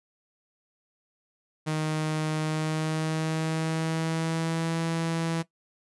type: tone with pitch glide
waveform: sawtooth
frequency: 155.56 to 164.81 Hz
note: D#3 to E3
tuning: 0 to 0 cents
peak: -22 dBFS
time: 1.66-5.43 s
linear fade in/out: 20 ms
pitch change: +100 cents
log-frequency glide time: 2.42-4.79 s
effects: noise-tail reverb RT60 0.1 s tail -17 dB re dry + resampled to 24000 Hz